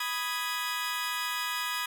20% pulse chord, G# minor, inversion first, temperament equal, 987.8 / 1244.5 / 1661.2 Hz, B5 / D#6 / G#6, 0 / 0 / 0 cents, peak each -30 dBFS, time 0-1.86 s, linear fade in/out 5 ms, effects none

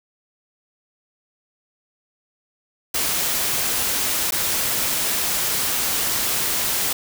white noise with dropouts, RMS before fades -22 dBFS, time 2.94-6.93 s, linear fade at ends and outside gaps 5 ms, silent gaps 4.309-4.321 s, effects none

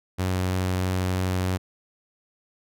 sawtooth tone with vibrato, 92.4 Hz, F#2, 2 cents flat, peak -19 dBFS, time 0.18-1.58 s, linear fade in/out 20 ms, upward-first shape triangle, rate 3.1 Hz, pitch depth 8 cents each way, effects none

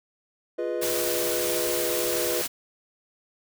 triangle chord, F half-diminished seventh, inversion none, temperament equal, 349.2 / 415.3 / 493.9 / 622.3 Hz, F4 / Ab4 / Cb5 / Eb5, 0 / 0 / 0 / 0 cents, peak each -29 / -32 / -28 / -31 dBFS, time 0.58-2.42 s, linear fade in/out 10 ms
white noise, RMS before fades -29 dBFS, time 0.81-2.48 s, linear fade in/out 20 ms
effects none

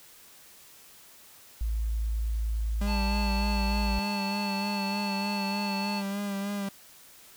sine tone, 54.9 Hz, A1, 3 cents flat, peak -26 dBFS, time 1.61-3.99 s, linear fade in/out 0 ms
45% pulse tone with vibrato, 200.2 Hz, G3, 37 cents sharp, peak -30 dBFS, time 2.81-6.69 s, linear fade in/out 5 ms, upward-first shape sine, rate 3.3 Hz, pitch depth 30 cents each way
harmonic tone, 880 Hz, A5, in tune, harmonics 1 / 3 / 5, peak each -34 / -37 / -37 dBFS, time 2.86-6.03 s, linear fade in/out 50 ms
effects white hiss -53 dBFS RMS until 7.36 s

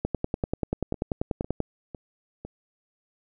two click trains, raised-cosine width 2 ms, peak -12 / -23 dBFS, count 17 / 5, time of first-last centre 0.05-1.603 / 0.44-2.45 s, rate 10.3 / 1.99 Hz, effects none

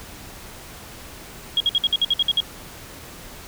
sine tone bursts, 3284 Hz, G#7, 20 cents flat, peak -15 dBFS, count 10, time 1.57-2.404 s, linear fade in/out 2 ms, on 33 ms, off 56 ms, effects pink hiss -40 dBFS RMS until 3.47 s

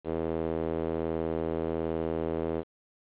sawtooth tone with band-pass filter, 81.3 Hz, E2, 23 cents flat, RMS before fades -31 dBFS, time 0.04-2.64 s, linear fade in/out 50 ms, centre 440 Hz, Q 2.1, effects resampled to 8000 Hz + 9-bit

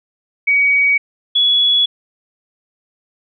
sine tone pair in turn, 2259 / 3385 Hz, C#7 / G#7, +32 / +32 cents, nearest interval perfect fifth, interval 700 cents, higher second, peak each -10 dBFS, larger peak neither, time 0.47-0.98 / 1.35-1.86 s, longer neither, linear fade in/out 10 ms, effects none

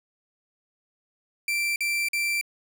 40% pulse tone bursts, 2349 Hz, D7, in tune, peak -23 dBFS, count 3, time 1.48-2.412 s, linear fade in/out 2 ms, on 280 ms, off 46 ms, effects none

